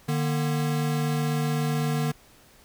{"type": "tone pair together", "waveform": "square", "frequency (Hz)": [150, 237.9], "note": ["D3", "A#3"], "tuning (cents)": [37, 35], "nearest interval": "minor sixth", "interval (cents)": 798, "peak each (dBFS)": [-25, -31], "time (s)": [0.08, 2.12], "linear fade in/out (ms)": 10, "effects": ["pink hiss -55 dBFS RMS until 2.64 s"]}